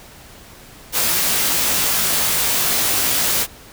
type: noise with comb filter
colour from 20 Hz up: white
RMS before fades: -18 dBFS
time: 0.92-3.47 s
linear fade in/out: 50 ms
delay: 18 ms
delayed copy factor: +0.7
effects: pink hiss -42 dBFS RMS until 3.72 s